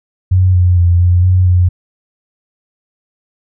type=tone with pitch steps; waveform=sine; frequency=92.4 / 89.8 / 87.1 / 88.8 / 91.8 / 89.7 Hz; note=F#2 / F2 / F2 / F2 / F#2 / F2; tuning=-2 / +49 / -4 / +29 / -13 / +47 cents; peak=-6 dBFS; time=0.31-1.69 s; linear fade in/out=10 ms; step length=230 ms; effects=none